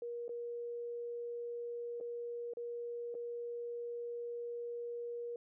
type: tone with dropouts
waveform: sine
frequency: 475 Hz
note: A#4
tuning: 33 cents sharp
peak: -39 dBFS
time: 0.02-5.36 s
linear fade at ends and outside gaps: 2 ms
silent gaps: 0.281-0.292 / 2.002-2.009 / 2.536-2.57 / 3.143-3.15 s
effects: none